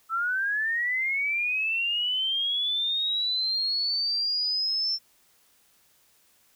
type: linear sweep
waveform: sine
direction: up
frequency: 1306 to 5390 Hz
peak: -24 dBFS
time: 0.09-4.99 s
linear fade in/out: 50 ms
effects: white hiss -63 dBFS RMS until 6.55 s